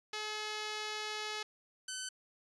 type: tone pair in turn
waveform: 5% pulse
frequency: 426.4 / 1519.5 Hz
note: G#4 / F#6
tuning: +46 / +46 cents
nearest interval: octave + minor seventh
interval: 2200 cents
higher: second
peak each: -26 dBFS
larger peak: neither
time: 0.13-1.43 / 1.88-2.09 s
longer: first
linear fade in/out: 5 ms
effects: resampled to 22050 Hz